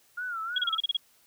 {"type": "tone with vibrato", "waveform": "sine", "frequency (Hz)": 1400, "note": "F6", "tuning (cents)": 4, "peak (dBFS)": -31, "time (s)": [0.17, 0.78], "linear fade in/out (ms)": 10, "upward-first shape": "sine", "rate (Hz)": 3.1, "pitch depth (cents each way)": 120}
{"type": "tone bursts", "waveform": "sine", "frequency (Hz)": 3302, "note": "G#7", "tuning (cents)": -11, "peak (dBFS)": -23, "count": 8, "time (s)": [0.56, 0.969], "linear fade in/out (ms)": 5, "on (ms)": 24, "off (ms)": 31}
{"effects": ["white hiss -63 dBFS RMS until 1.26 s"]}